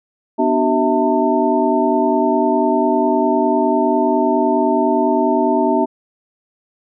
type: tone cluster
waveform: sine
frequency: 246.2 / 296.1 / 380.6 / 653 / 899 Hz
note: B3 / D4 / F#4 / E5 / A5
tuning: -5 / +14 / +49 / -17 / +37 cents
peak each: -19 dBFS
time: 0.38-5.86 s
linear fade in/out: 20 ms
effects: none